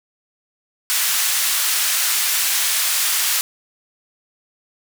white band-pass noise, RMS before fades -19 dBFS, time 0.9-3.41 s, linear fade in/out 0 ms, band 1300 to 15000 Hz, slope 12 dB/octave, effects none

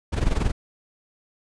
brown noise with amplitude modulation, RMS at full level -19 dBFS, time 0.12-0.52 s, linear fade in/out 20 ms, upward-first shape sine, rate 21.1 Hz, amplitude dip 75%, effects resampled to 22050 Hz

